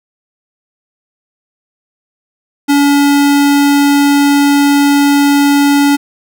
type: tone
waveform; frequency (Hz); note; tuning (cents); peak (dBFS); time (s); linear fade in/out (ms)
square; 284.7; C#4; +46; -7; 2.68-5.97; 20
effects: none